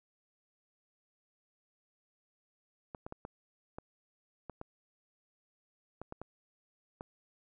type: clicks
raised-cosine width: 1 ms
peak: -28 dBFS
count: 11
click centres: 2.948 / 3.065 / 3.124 / 3.251 / 3.785 / 4.497 / 4.614 / 6.016 / 6.124 / 6.216 / 7.009 s
effects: none